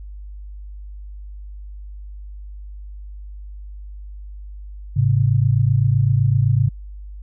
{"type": "tone pair together", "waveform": "sine", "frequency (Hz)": [106.56, 134.4], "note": ["G#2", "C3"], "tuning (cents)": [45, 47], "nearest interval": "major third", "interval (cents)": 402, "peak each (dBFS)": -16, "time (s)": [4.96, 6.69], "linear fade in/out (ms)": 10, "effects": ["added 50 Hz sine -32 dBFS peak until 7.22 s"]}